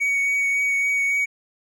triangle tone with vibrato, 2243 Hz, C#7, 20 cents sharp, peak -17 dBFS, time 0-1.26 s, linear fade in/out 20 ms, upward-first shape triangle, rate 3.6 Hz, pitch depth 15 cents each way, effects none

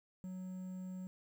triangle tone with quantisation, 185 Hz, F#3, in tune, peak -40 dBFS, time 0.24-1.07 s, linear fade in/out 0 ms, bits 11, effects none

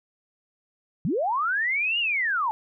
sine linear two-way sweep, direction up then down, 130.81 to 2900 to 837 Hz, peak -22 dBFS, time 1.05-2.51 s, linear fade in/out 0 ms, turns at 1.99 s, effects none

